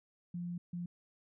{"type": "tone bursts at uneven times", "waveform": "sine", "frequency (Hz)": 174.61, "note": "F3", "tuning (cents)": 0, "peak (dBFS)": -37, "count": 2, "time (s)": [[0.34, 0.58], [0.73, 0.86]], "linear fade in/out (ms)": 5, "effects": []}